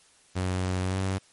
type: tone with pitch glide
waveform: sawtooth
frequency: 92.3 to 95.39 Hz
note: F#2 to G2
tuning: -4 to -47 cents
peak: -22 dBFS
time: 0.35-1.19 s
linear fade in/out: 20 ms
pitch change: +57 cents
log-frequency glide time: 0.82-1 s
effects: white hiss -59 dBFS RMS until 1.32 s + MP3 48 kbps